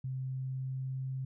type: tone with pitch glide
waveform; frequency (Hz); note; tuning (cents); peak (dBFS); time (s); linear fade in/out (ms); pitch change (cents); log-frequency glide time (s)
sine; 130.81 to 131.87; C3 to C3; 0 to +14; -34; 0.04-1.25; 5; +14; 0.16-1.08
effects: none